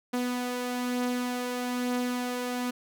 sawtooth beating tone pair, 246.3 / 247.4 Hz, B3 / B3, -5 / +3 cents, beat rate 1.1 Hz, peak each -33 / -25 dBFS, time 0.13-2.71 s, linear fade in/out 10 ms, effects none

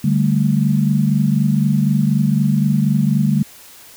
sine chord, D suspended fourth, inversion none, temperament equal, 146.83 / 196 / 220 Hz, D3 / G3 / A3, 0 / 0 / 0 cents, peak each -16 / -17 / -18 dBFS, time 0.04-3.43 s, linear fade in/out 5 ms, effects white hiss -42 dBFS RMS until 3.96 s

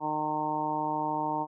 harmonic tone, 152.8 Hz, D#3, 31 cents flat, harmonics 1 / 2 / 3 / 4 / 5 / 6 / 7, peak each -42 / -35 / -42 / -39 / -35 / -30 / -40 dBFS, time 0-1.47 s, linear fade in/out 50 ms, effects none

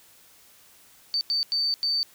sine tone bursts at uneven times, 4574 Hz, D8, 47 cents flat, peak -22 dBFS, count 4, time 1.14-1.21 / 1.3-1.43 / 1.52-1.74 / 1.83-2.03 s, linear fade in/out 0 ms, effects white hiss -55 dBFS RMS until 2.14 s

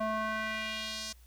square tone with band-pass filter sweep, 218.2 Hz, A3, 14 cents flat, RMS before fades -35 dBFS, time 0-1.13 s, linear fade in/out 10 ms, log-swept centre 820 to 5800 Hz, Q 1.7, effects added 60 Hz sine -54 dBFS peak until 1.26 s + white hiss -65 dBFS RMS until 1.26 s

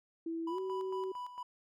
sine tone with pitch glide, 329.6 to 378.6 Hz, E4 to F#4, 0 to +40 cents, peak -35 dBFS, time 0.26-1.12 s, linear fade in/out 5 ms, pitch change +240 cents, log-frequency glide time 0.49-0.58 s
triangle tone with tremolo, 987.8 Hz, B5, in tune, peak -37 dBFS, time 0.47-1.43 s, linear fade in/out 5 ms, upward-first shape square, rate 4.4 Hz, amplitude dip 65%
effects none

